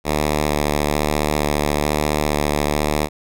5% pulse tone with vibrato, 74.5 Hz, D2, 25 cents sharp, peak -6 dBFS, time 0.04-3.09 s, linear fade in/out 50 ms, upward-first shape square, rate 1.1 Hz, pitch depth 14 cents each way, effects none

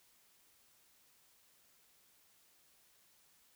silence, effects white hiss -69 dBFS RMS until 3.55 s

